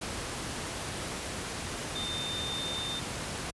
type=tone in noise; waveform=sine; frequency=3609 Hz; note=A7; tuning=43 cents sharp; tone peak=-34 dBFS; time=1.95-3 s; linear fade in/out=10 ms; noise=pink; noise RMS=-36 dBFS; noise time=0.01-3.51 s; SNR=-1 dB; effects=high-pass 60 Hz 12 dB/octave + resampled to 24000 Hz